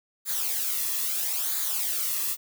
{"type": "noise with flanger", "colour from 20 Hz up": "blue", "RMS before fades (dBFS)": -28, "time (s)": [0.25, 2.37], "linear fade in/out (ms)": 50, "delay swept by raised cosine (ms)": [0.35, 1.35], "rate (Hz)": 0.76, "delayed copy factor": -0.65, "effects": []}